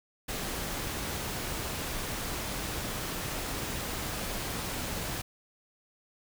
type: noise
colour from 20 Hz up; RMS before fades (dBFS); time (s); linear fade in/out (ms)
pink; -35; 0.28-5.22; 10
effects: none